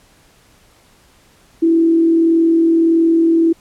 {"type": "tone with frequency modulation", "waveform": "sine", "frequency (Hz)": 330, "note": "E4", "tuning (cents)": 2, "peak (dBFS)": -9, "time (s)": [1.62, 3.53], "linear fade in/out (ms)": 10, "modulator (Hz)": 41.6, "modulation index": 0.24, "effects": ["pink hiss -51 dBFS RMS until 3.6 s", "low-pass 12000 Hz 12 dB/octave"]}